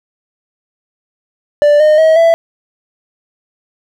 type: tone with pitch steps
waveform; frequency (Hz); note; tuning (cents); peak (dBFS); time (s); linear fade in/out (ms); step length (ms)
triangle; 587.3 / 611.9 / 637.5 / 664.2; D5 / D#5 / D#5 / E5; 0 / -29 / +42 / +13; -3; 1.62-2.34; 0; 180
effects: none